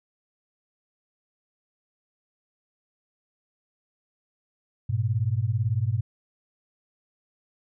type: beating tone pair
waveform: sine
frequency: 102.2 / 120.2 Hz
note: G#2 / B2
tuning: -27 / -46 cents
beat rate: 18 Hz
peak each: -25 dBFS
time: 4.89-6.01 s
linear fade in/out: 10 ms
effects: none